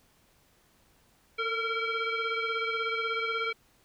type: tone with frequency modulation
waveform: sine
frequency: 466.2 Hz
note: A#4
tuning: in tune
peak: -28 dBFS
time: 1.38-3.53 s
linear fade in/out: 10 ms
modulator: 916 Hz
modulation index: 2.7
effects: pink hiss -65 dBFS RMS until 3.84 s